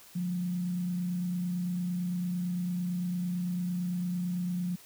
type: tone with frequency modulation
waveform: sine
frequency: 178.2 Hz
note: F3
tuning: 35 cents sharp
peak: -29 dBFS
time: 0.15-4.76 s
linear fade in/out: 10 ms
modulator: 28.9 Hz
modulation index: 0.25
effects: white hiss -54 dBFS RMS until 4.85 s